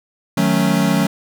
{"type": "chord", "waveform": "square", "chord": "D# half-diminished seventh", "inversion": "none", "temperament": "equal", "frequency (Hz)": [155.56, 185, 220, 277.2], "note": ["D#3", "F#3", "A3", "C#4"], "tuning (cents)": [0, 0, 0, 0], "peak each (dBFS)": [-22, -18, -20, -21], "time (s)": [0.37, 1.07], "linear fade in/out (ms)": 5, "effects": []}